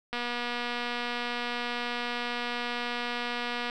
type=click train; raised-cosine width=0.3 ms; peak=-17 dBFS; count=861; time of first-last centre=0.13-3.698 s; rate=241 Hz; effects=none